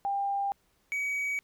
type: tone pair in turn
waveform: sine / triangle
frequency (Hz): 797 / 2266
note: G5 / C#7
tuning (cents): +28 / +37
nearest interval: octave + tritone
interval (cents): 1809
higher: second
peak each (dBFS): -27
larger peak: neither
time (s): 0.05-0.52 / 0.92-1.39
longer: neither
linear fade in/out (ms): 0
effects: pink hiss -70 dBFS RMS until 1.43 s